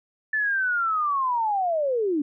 sine linear sweep, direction down, 1760 to 276.5 Hz, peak -21 dBFS, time 0.33-2.22 s, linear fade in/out 5 ms, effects none

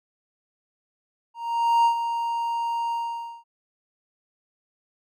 triangle tone with ADSR envelope, 932 Hz, A#5, 1 cent flat, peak -13 dBFS, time 1.34-3.44 s, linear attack 510 ms, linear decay 93 ms, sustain -9 dB, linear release 520 ms, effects none

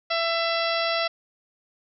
harmonic tone, 668 Hz, E5, 23 cents sharp, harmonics 1 / 2 / 3 / 4 / 5 / 6 / 7 / 8, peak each -26 / -29 / -31 / -32 / -33 / -34 / -34 / -35 dBFS, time 0.1-1.08 s, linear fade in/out 10 ms, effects none

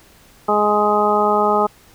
harmonic tone, 208.8 Hz, G#3, 10 cents sharp, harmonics 1 / 2 / 3 / 4 / 5 / 6, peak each -24 / -19 / -21 / -18 / -24 / -19 dBFS, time 0.48-1.67 s, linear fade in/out 10 ms, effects pink hiss -49 dBFS RMS until 1.94 s

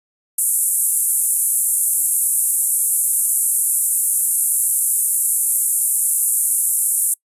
white band-pass noise, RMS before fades -18 dBFS, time 0.38-7.14 s, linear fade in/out 5 ms, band 8300 to 12000 Hz, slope 48 dB/octave, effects noise-tail reverb RT60 0.1 s tail -25 dB re dry + resampled to 32000 Hz

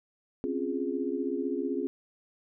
sine chord, Db major seventh, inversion third, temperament equal, 261.6 / 277.2 / 349.2 / 415.3 Hz, C4 / Db4 / F4 / Ab4, 0 / 0 / 0 / 0 cents, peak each -34 dBFS, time 0.44-1.87 s, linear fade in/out 0 ms, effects none

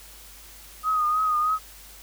sine tone with vibrato, 1244.5 Hz, D#6, in tune, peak -20 dBFS, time 0.83-1.59 s, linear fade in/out 50 ms, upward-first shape triangle, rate 3.2 Hz, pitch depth 50 cents each way, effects added 50 Hz sine -50 dBFS peak until 2.02 s + white hiss -47 dBFS RMS until 2.02 s

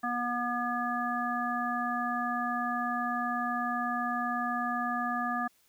harmonic tone, 242 Hz, B3, 35 cents flat, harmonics 1 / 3 / 5 / 7, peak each -35 / -34 / -33 / -36 dBFS, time 0.03-5.48 s, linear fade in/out 10 ms, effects white hiss -67 dBFS RMS until 5.68 s

